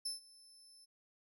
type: tone with ADSR envelope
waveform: 30% pulse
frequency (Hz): 5274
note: E8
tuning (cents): 0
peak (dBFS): -32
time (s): 0.05-0.86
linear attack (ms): 8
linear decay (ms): 140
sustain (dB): -23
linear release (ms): 22
effects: none

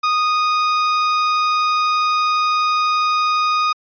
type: tone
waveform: 40% pulse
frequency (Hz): 1239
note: D#6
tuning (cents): -8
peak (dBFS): -14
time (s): 0.03-3.73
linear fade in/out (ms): 10
effects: resampled to 11025 Hz

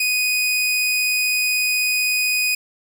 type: tone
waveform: sawtooth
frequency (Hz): 2489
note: D#7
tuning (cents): 0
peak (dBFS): -14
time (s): 0-2.55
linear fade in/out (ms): 5
effects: none

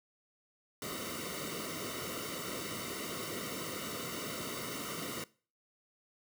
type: noise with comb filter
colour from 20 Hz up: pink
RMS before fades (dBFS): -40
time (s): 0.82-5.24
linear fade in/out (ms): 2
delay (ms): 1.2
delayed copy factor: -0.85
effects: noise-tail reverb RT60 0.4 s tail -21 dB re dry + high-pass 100 Hz 12 dB/octave

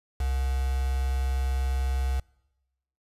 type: tone with quantisation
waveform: sine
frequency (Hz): 65.8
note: C2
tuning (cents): +10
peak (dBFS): -24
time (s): 0.2-2.2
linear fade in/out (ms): 5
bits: 6
effects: noise-tail reverb RT60 1.0 s tail -26 dB re dry + resampled to 32000 Hz

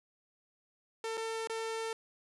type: tone with dropouts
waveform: sawtooth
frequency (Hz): 449.1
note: A4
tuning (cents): +35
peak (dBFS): -31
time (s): 1.04-1.93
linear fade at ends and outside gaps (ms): 2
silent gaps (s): 1.172-1.176 / 1.473-1.497
effects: resampled to 24000 Hz + 10-bit

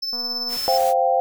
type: tone with tremolo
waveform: triangle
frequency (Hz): 5274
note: E8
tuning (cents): 0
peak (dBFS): -21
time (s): 0.02-0.78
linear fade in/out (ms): 10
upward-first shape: sine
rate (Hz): 18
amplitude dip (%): 40
type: click train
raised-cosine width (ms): 1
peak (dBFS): -26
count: 106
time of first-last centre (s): 0.13-0.568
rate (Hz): 240
type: noise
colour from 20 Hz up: white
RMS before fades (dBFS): -33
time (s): 0.48-0.94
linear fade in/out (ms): 50
type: chord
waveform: sine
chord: C suspended fourth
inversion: none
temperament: equal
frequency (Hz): 523.3 / 698.5 / 784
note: C5 / F5 / G5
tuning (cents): 0 / 0 / 0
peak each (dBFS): -20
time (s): 0.68-1.2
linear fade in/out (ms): 0
effects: none

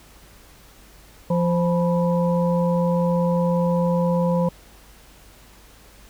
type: harmonic tone with a mistuned harmonic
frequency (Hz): 173.4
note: F3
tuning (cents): -12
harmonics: 1 / 3 / 5 / 6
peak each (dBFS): -19 / -22 / -35 / -29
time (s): 1.3-4.49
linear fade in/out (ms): 5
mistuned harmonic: 6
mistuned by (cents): -100
effects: added 50 Hz sine -50 dBFS peak until 6.09 s + pink hiss -50 dBFS RMS until 6.09 s

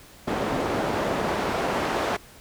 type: noise with band-pass filter sweep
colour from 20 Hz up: pink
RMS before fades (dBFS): -26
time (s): 0.27-2.17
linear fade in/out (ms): 10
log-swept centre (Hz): 440 to 770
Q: 0.72
effects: pink hiss -49 dBFS RMS until 2.4 s

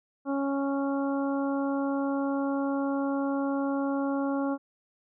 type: harmonic tone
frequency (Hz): 276.9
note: C#4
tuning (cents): -2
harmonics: 1 / 2 / 3 / 4 / 5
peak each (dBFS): -27 / -33 / -37 / -39 / -41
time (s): 0.25-4.58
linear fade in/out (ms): 50
effects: none

